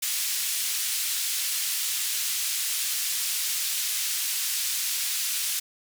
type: band-pass noise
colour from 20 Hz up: white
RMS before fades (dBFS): -28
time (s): 0.02-5.6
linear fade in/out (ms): 10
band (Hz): 2500 to 13000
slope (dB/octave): 12
effects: none